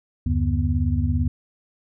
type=tone cluster; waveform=sine; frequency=75.2 / 93 / 144.3 / 244.1 Hz; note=D2 / F#2 / D3 / B3; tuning=+42 / +9 / -30 / -20 cents; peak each=-22 / -23 / -28 / -26 dBFS; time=0.26-1.28 s; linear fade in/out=5 ms; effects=none